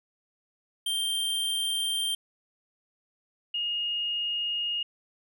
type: tone pair in turn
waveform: square / sine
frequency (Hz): 3163 / 2856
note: G7 / F7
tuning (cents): +15 / +38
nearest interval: major second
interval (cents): 177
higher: first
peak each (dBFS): -27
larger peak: neither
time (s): 0.86-2.15 / 3.54-4.83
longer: neither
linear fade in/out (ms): 5
effects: none